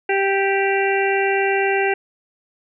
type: harmonic tone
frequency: 392 Hz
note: G4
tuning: in tune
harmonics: 1 / 2 / 4 / 5 / 6 / 7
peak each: -19 / -22 / -25 / -26 / -27 / -27 dBFS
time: 0.09-1.94 s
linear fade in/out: 5 ms
effects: none